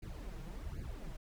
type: noise with flanger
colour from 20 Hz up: brown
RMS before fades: -44 dBFS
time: 0.02-1.17 s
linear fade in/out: 10 ms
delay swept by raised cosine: 0.44 to 6.44 ms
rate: 1.3 Hz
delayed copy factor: +0.95
effects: none